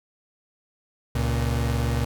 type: tone pair together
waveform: 35% pulse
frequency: 69.3 / 116.71 Hz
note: C#2 / A#2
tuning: 0 / +3 cents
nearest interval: major sixth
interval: 903 cents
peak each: -23 dBFS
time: 1.15-2.05 s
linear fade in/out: 5 ms
effects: none